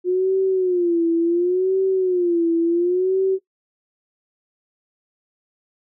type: tone with vibrato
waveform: sine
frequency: 356.9 Hz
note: F4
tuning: 38 cents sharp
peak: -15 dBFS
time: 0.04-3.39 s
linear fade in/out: 50 ms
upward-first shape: sine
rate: 0.7 Hz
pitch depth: 120 cents each way
effects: noise-tail reverb RT60 0.1 s tail -17 dB re dry